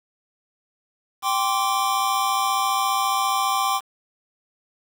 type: chord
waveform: square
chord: G suspended fourth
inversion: none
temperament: equal with one note detuned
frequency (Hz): 784 / 1046.5 / 1161.2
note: G5 / C6 / D6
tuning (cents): 0 / 0 / -20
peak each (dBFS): -25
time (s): 1.22-3.81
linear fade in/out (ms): 50
effects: 7-bit